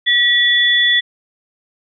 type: tone pair together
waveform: sine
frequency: 1930 / 3439 Hz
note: B6 / A7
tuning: -40 / -40 cents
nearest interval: minor seventh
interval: 1000 cents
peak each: -13 dBFS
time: 0.06-1.01 s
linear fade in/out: 20 ms
effects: none